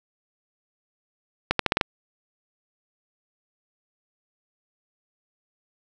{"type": "accelerating click train", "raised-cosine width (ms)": 0.3, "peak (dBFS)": -3, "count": 6, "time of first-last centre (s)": [1.51, 1.812], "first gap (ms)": 83, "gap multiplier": 0.84, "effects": []}